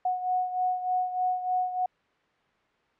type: beating tone pair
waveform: sine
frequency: 733 / 736.3 Hz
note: F#5 / F#5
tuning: -16 / -9 cents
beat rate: 3.3 Hz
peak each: -26 / -32 dBFS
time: 0.05-1.86 s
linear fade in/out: 5 ms
effects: white hiss -66 dBFS RMS until 2.99 s + low-pass 2000 Hz 12 dB/octave